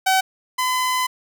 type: tone pair in turn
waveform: sawtooth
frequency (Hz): 760 / 1014.5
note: F#5 / B5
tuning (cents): +46 / +46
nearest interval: perfect fourth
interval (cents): 500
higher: second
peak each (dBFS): -11 / -15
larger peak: first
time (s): 0.06-0.21 / 0.58-1.07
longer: second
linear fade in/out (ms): 10
effects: none